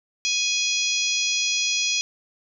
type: harmonic tone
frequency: 832 Hz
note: G#5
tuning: 3 cents sharp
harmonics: 3 / 4 / 5 / 6 / 7 / 8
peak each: -26 / -27 / -30 / -29 / -27 / -32 dBFS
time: 0.25-2.01 s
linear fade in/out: 0 ms
effects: none